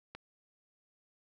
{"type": "click", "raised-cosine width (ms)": 0.3, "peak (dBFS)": -28, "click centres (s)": 0.15, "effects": []}